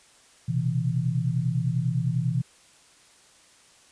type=tone cluster; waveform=sine; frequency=122.3 / 132.3 / 164.9 Hz; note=B2 / C3 / E3; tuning=-16 / +20 / +1 cents; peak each=-27 dBFS; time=0.48-2.42 s; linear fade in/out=10 ms; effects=white hiss -56 dBFS RMS until 3.91 s + resampled to 22050 Hz